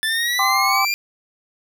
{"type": "exponential sweep", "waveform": "25% pulse", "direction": "up", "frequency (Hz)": [1747, 2408], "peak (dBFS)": -15, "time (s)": [0.03, 0.94], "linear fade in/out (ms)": 0}
{"type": "chord", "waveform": "sine", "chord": "G suspended fourth", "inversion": "none", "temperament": "equal", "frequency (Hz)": [784, 1046.5, 1174.7], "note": ["G5", "C6", "D6"], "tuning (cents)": [0, 0, 0], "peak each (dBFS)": -21, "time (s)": [0.39, 0.85], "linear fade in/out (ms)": 2}
{"effects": []}